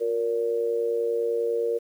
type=tone with amplitude modulation; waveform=sine; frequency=466.2 Hz; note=A#4; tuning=in tune; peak=-19 dBFS; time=0-1.79 s; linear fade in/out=20 ms; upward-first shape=sine; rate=110 Hz; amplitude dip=75%; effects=9-bit